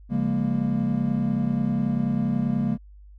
triangle chord, Bb minor seventh, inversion first, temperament equal with one note detuned, 138.59 / 174.61 / 202.8 / 233.1 Hz, Db3 / F3 / Ab3 / Bb3, 0 / 0 / -41 / 0 cents, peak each -26 / -29 / -24 / -23 dBFS, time 0.09-2.78 s, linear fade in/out 50 ms, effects added 50 Hz sine -44 dBFS peak until 3.18 s

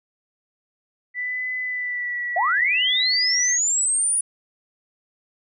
sine tone with vibrato, 1975.5 Hz, B6, in tune, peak -24 dBFS, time 1.14-3.59 s, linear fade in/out 50 ms, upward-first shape sine, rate 0.66 Hz, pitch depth 30 cents each way
sine linear sweep, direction up, 642 to 9800 Hz, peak -18 dBFS, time 2.36-4.21 s, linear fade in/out 5 ms
effects none

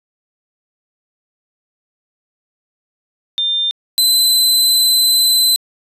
sine / sawtooth tone pair in turn, 3600 / 4041 Hz, A7 / B7, +39 / +39 cents, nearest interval major second, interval 200 cents, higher second, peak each -14 / -7 dBFS, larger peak second, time 3.38-3.71 / 3.98-5.56 s, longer second, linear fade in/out 0 ms, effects resampled to 32000 Hz

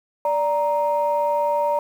sine tone pair together, 585.3 / 934 Hz, D5 / A#5, -6 / +3 cents, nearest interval minor sixth, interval 809 cents, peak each -20 dBFS, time 0.25-1.79 s, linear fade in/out 2 ms, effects tanh soft clip ceiling -11 dBFS + 8-bit

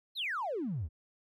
triangle exponential sweep, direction down, 4343 to 67 Hz, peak -29 dBFS, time 0.15-0.89 s, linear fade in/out 50 ms, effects tanh soft clip ceiling -30 dBFS

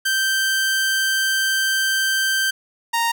sawtooth tone pair in turn, 1562 / 928.8 Hz, G6 / A#5, -7 / -7 cents, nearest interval major sixth, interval 900 cents, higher first, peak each -14 dBFS, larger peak neither, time 0.05-2.51 / 2.93-3.12 s, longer first, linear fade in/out 10 ms, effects none

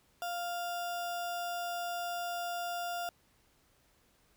sine tone with sample-and-hold, 698.5 Hz, F5, in tune, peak -34 dBFS, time 0.22-3.09 s, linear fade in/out 0 ms, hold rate 2100 Hz, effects pink hiss -69 dBFS RMS until 4.36 s

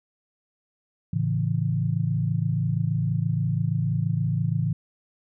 sine chord, A major, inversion none, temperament equal, 110 / 138.59 / 164.81 Hz, A2 / C#3 / E3, 0 / 0 / 0 cents, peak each -26 dBFS, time 1.13-4.73 s, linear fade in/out 5 ms, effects none

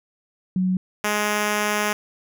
sine / 5% pulse tone pair in turn, 185 / 209.2 Hz, F#3 / G#3, 0 / +13 cents, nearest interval major second, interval 213 cents, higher second, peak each -18 / -9 dBFS, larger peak second, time 0.56-0.77 / 1.04-1.93 s, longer second, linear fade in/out 2 ms, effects none

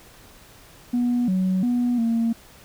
sine tone with pitch steps, 243.3 / 186.5 / 243.7 / 229.8 Hz, B3 / F#3 / B3 / A#3, -26 / +14 / -23 / -25 cents, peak -17 dBFS, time 0.93-2.33 s, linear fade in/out 10 ms, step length 350 ms, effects tanh soft clip ceiling -16 dBFS + pink hiss -49 dBFS RMS until 2.64 s

